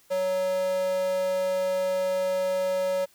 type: tone with high-pass filter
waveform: square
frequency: 185.9 Hz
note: F#3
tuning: 8 cents sharp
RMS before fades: -26 dBFS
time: 0.1-3.06 s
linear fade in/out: 20 ms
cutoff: 510 Hz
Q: 7.7
effects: white hiss -60 dBFS RMS until 3.14 s